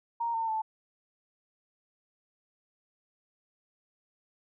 sine tone with pitch steps, 932.3 / 904.7 / 877.9 Hz, A#5 / A5 / A5, 0 / +48 / -4 cents, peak -28 dBFS, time 0.2-0.62 s, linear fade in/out 10 ms, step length 140 ms, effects none

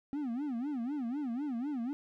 triangle tone with vibrato, 262.7 Hz, C4, 7 cents sharp, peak -31 dBFS, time 0.13-1.93 s, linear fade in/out 0 ms, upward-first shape sine, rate 4 Hz, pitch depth 240 cents each way, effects none

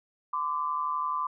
sine tone pair together, 1020.3 / 1172 Hz, C6 / D6, -44 / -4 cents, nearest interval major second, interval 240 cents, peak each -30 / -30 dBFS, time 0.33-1.27 s, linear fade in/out 5 ms, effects none

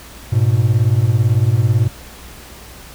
triangle beating tone pair, 103.83 / 121.83 Hz, G#2 / B2, 0 / -23 cents, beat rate 18 Hz, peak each -12 dBFS, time 0.32-1.88 s, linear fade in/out 10 ms, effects added 60 Hz sine -40 dBFS peak until 2.94 s + pink hiss -38 dBFS RMS until 2.94 s

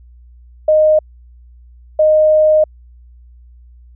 sine tone bursts at uneven times, 618 Hz, D#5, 12 cents flat, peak -7 dBFS, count 2, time 0.68-0.99 / 1.99-2.64 s, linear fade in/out 5 ms, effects added 60 Hz sine -39 dBFS peak until 3.95 s

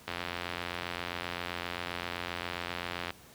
click train, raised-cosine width 0.3 ms, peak -18 dBFS, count 266, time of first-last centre 0.08-3.105 s, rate 87.6 Hz, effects pink hiss -55 dBFS RMS until 3.34 s + high-pass 60 Hz 12 dB/octave

